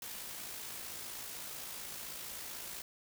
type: noise with amplitude modulation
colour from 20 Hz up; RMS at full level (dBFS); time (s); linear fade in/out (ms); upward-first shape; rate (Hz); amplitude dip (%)
white; -43; 0.02-2.82; 2; sine; 55.8; 35
effects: none